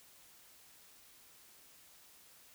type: silence
effects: white hiss -61 dBFS RMS until 2.54 s